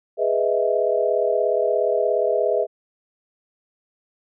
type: chord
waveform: sine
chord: E major seventh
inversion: first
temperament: equal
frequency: 415.3 / 493.9 / 622.3 / 659.3 Hz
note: G#4 / B4 / D#5 / E5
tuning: 0 / 0 / 0 / 0 cents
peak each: -23 dBFS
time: 0.17-2.67 s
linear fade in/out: 50 ms
effects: none